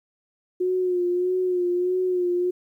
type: tone with vibrato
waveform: sine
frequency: 361.2 Hz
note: F#4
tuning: 42 cents flat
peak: -20 dBFS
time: 0.6-2.51 s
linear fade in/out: 10 ms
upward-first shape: sine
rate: 1.6 Hz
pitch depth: 39 cents each way
effects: 10-bit